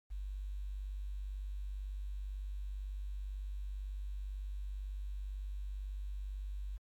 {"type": "tone with quantisation", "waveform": "sine", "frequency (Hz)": 49, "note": "G1", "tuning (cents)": 0, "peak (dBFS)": -38, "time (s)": [0.1, 6.78], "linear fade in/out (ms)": 20, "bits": 11, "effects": ["MP3 96 kbps"]}